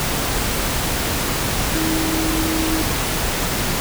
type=tone in noise; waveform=sine; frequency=319.2 Hz; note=D#4; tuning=44 cents sharp; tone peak=-21 dBFS; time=1.75-2.82 s; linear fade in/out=0 ms; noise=pink; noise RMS=-21 dBFS; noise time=0-3.8 s; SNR=-3 dB; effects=none